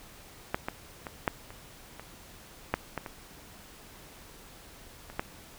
clicks, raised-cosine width 0.5 ms, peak -12 / -16 / -22 / -10 / -30 / -26 / -10 / -17 / -23 / -28 / -14 dBFS, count 11, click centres 0.545 / 0.685 / 1.068 / 1.278 / 1.505 / 1.996 / 2.74 / 2.977 / 3.062 / 5.1 / 5.195 s, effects pink hiss -51 dBFS RMS until 5.58 s

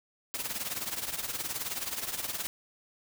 white noise with tremolo, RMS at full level -32 dBFS, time 0.34-2.47 s, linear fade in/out 0 ms, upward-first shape triangle, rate 19 Hz, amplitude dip 80%, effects none

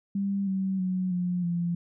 sine tone with pitch steps, 198 / 191.26 / 184.74 / 178.45 / 172.37 Hz, G3 / G3 / F#3 / F3 / F3, +18 / -42 / -2 / +38 / -22 cents, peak -25 dBFS, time 0.15-1.75 s, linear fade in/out 5 ms, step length 320 ms, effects none

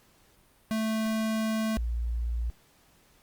square / sine tone pair in turn, 220 / 58.27 Hz, A3 / A#1, 0 / 0 cents, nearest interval octave + major seventh, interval 2300 cents, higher first, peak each -27 dBFS, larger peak neither, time 0.71-1.77 / 1.77-2.5 s, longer first, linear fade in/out 0 ms, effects pink hiss -62 dBFS RMS until 3.22 s + Opus 48 kbps

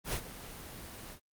pink noise with ADSR envelope, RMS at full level -32 dBFS, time 0.04-1.2 s, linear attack 94 ms, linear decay 69 ms, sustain -14 dB, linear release 85 ms, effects Opus 24 kbps

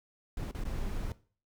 brown noise with dropouts, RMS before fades -35 dBFS, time 0.37-1.12 s, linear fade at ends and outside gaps 2 ms, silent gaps 0.512-0.547 / 0.638-0.651 s, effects noise-tail reverb RT60 0.4 s tail -17 dB re dry

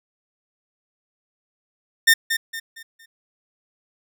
sawtooth tone with echo, 1816 Hz, A#6, 46 cents flat, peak -7 dBFS, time 2.07-2.14 s, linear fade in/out 10 ms, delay 230 ms, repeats 4, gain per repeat -9 dB, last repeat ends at 3.06 s, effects none

